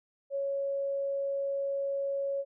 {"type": "tone", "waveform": "sine", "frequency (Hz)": 554.4, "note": "C#5", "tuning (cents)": 0, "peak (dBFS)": -29, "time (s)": [0.3, 2.45], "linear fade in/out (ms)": 50, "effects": []}